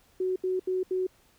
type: tone bursts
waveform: sine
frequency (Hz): 371.1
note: F#4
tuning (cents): +5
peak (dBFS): -25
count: 4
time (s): 0.2-1.068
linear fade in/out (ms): 5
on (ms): 160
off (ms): 76
effects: pink hiss -63 dBFS RMS until 1.38 s